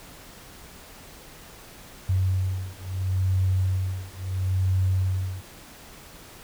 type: beating tone pair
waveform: sine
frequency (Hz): 93.3 / 94.04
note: F#2 / F#2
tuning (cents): +15 / +29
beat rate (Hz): 0.74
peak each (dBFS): -25 / -25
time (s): 2.09-5.41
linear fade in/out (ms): 5
effects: pink hiss -46 dBFS RMS until 6.43 s